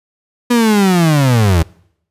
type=linear sweep; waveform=35% pulse; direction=down; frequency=245.2 to 77.3 Hz; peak=-7 dBFS; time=0.5-1.63 s; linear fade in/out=10 ms; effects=noise-tail reverb RT60 0.7 s tail -25 dB re dry + resampled to 32000 Hz